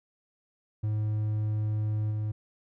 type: tone with level steps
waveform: triangle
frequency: 106.9 Hz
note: A2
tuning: 49 cents flat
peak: -24 / -26 dBFS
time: 0.83-2.32 s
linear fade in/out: 10 ms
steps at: 2.1 s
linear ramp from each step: 20 ms
effects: none